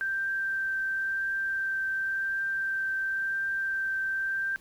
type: tone with vibrato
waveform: sine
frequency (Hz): 1568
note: G6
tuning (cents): 0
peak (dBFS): -27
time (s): 0.01-4.56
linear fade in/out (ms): 0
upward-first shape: triangle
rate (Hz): 0.94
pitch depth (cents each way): 10
effects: pink hiss -58 dBFS RMS until 4.6 s